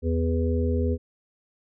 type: harmonic tone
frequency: 82.41 Hz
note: E2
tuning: in tune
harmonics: 1 / 3 / 5 / 6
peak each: -23 / -28 / -30 / -31 dBFS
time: 0.02-0.98 s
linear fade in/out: 50 ms
effects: none